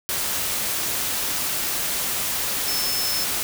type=tone in noise; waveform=sine; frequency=5274 Hz; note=E8; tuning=in tune; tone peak=-25 dBFS; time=2.68-3.24 s; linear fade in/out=0 ms; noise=white; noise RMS=-25 dBFS; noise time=0.09-3.43 s; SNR=-3 dB; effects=none